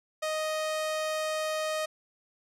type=tone; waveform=sawtooth; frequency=623 Hz; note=D#5; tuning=2 cents sharp; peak=-25 dBFS; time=0.22-1.86 s; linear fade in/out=10 ms; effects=low-pass 11000 Hz 12 dB/octave